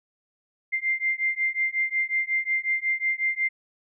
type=beating tone pair; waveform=sine; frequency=2093 / 2098.5 Hz; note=C7 / C7; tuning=0 / +5 cents; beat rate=5.5 Hz; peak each=-26 dBFS; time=0.72-3.49 s; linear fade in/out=20 ms; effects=none